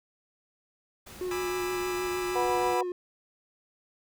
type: noise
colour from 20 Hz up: pink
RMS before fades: -46 dBFS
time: 1.06-2.75 s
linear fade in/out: 10 ms
type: tone with vibrato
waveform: triangle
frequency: 361.3 Hz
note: F#4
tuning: 41 cents flat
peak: -28 dBFS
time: 1.21-2.92 s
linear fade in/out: 2 ms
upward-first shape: triangle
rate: 6.4 Hz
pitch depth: 29 cents each way
type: chord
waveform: 25% pulse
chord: E dominant seventh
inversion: first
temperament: just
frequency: 824.1 / 988.9 / 1186.7 / 1318.5 Hz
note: G#5 / B5 / D6 / E6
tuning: -14 / +2 / +18 / 0 cents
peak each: -36 dBFS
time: 1.31-2.81 s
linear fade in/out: 2 ms
type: harmonic tone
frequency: 245.3 Hz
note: B3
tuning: 12 cents flat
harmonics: 2 / 3 / 4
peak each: -30 / -30 / -30 dBFS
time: 2.35-2.83 s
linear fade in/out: 10 ms
effects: none